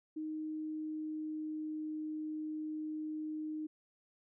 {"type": "tone with pitch glide", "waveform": "sine", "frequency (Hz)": [310.9, 308.9], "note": ["D#4", "D#4"], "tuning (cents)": [-1, -12], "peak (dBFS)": -37, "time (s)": [0.16, 3.67], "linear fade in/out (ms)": 10, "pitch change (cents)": -11, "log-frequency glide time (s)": [0.32, 1.88], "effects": []}